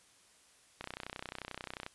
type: click train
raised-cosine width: 0.3 ms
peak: -24 dBFS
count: 34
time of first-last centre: 0.81-1.864 s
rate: 31.3 Hz
effects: white hiss -64 dBFS RMS until 1.94 s + resampled to 24000 Hz